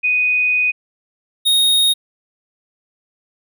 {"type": "tone pair in turn", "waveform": ["sine", "square"], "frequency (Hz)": [2489, 3729], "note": ["D#7", "A#7"], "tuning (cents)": [0, 0], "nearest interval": "perfect fifth", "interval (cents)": 700, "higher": "second", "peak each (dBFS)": [-13, -12], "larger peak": "second", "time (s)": [[0.03, 0.72], [1.45, 1.94]], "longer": "first", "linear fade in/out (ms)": 20, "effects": []}